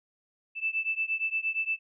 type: beating tone pair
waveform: sine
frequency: 2637 / 2645.6 Hz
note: E7 / E7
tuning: 0 / +6 cents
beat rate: 8.6 Hz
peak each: -30 / -31 dBFS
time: 0.55-1.79 s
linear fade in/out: 50 ms
effects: none